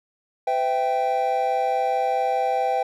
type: chord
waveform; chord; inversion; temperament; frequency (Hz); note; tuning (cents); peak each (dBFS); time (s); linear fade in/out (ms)
triangle; E minor; second; equal with one note detuned; 506.6 / 659.3 / 784; B4 / E5 / G5; +44 / 0 / 0; -24 / -25 / -20; 0.47-2.83; 5
effects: none